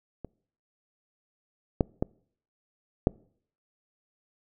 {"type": "clicks", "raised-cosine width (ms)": 2, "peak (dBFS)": [-24, -8, -12, -6], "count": 4, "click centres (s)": [0.247, 1.808, 2.025, 3.071], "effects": ["noise-tail reverb RT60 0.6 s tail -26 dB re dry"]}